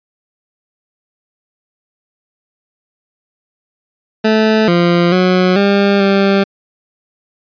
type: tone with pitch steps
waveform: 20% pulse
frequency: 218.2 / 173.3 / 183.2 / 200 / 196.9 Hz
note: A3 / F3 / F#3 / G3 / G3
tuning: -14 / -13 / -17 / +35 / +8 cents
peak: -4 dBFS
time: 4.24-6.44 s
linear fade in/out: 10 ms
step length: 440 ms
effects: resampled to 11025 Hz